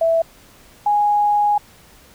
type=tone pair in turn; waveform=sine; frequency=659.3 / 828 Hz; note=E5 / G#5; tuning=0 / -5 cents; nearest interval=major third; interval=395 cents; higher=second; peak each=-13 dBFS; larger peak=neither; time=0.01-0.22 / 0.86-1.58 s; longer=second; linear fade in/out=5 ms; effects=pink hiss -48 dBFS RMS until 2.14 s